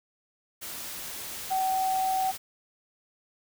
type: tone in noise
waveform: sine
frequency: 759 Hz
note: F#5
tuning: 44 cents sharp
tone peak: -24 dBFS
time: 1.5-2.32 s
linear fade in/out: 20 ms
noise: white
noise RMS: -38 dBFS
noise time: 0.61-2.38 s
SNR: +11 dB
effects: none